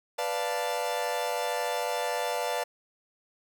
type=chord; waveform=40% pulse; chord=B half-diminished seventh; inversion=none; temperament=equal; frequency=493.9 / 587.3 / 698.5 / 880 Hz; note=B4 / D5 / F5 / A5; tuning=0 / 0 / 0 / 0 cents; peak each=-33 dBFS; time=0.18-2.64 s; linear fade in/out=10 ms; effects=none